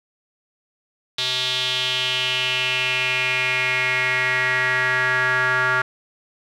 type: tone with band-pass filter sweep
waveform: square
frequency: 127.6 Hz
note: C3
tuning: 43 cents flat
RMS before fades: -21 dBFS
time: 1.18-5.82 s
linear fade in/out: 5 ms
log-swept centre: 3700 to 1500 Hz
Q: 4.5
effects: none